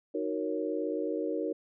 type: chord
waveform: sine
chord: D# minor seventh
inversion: none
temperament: equal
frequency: 311.1 / 370 / 466.2 / 554.4 Hz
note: D#4 / F#4 / A#4 / C#5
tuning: 0 / 0 / 0 / 0 cents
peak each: -34 / -36 / -34 / -37 dBFS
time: 0.14-1.53 s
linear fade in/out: 10 ms
effects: none